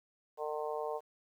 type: harmonic tone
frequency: 151.6 Hz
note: D#3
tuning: 45 cents flat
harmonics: 3 / 4 / 5 / 6 / 7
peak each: -38 / -40 / -42 / -44 / -45 dBFS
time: 0.37-1.01 s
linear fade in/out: 50 ms
effects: 11-bit